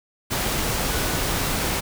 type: tone in noise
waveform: sine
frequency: 1480 Hz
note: F#6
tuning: in tune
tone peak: -35 dBFS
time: 0.9-1.2 s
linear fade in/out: 20 ms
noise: pink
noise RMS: -24 dBFS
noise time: 0.3-1.81 s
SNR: -14 dB
effects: none